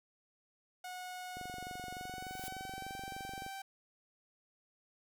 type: tone with pitch glide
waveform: sawtooth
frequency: 730 to 777.9 Hz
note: F#5 to G5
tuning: -24 to -14 cents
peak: -39 dBFS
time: 0.84-3.62 s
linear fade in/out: 5 ms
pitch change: +110 cents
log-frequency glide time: 1.93-2.94 s
type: click train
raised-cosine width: 2 ms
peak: -35 dBFS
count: 50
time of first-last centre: 1.37-3.464 s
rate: 23.4 Hz
type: noise with exponential growth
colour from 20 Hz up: blue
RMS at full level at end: -43 dBFS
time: 2.12-2.48 s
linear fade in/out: 2 ms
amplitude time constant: 78 ms
effects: none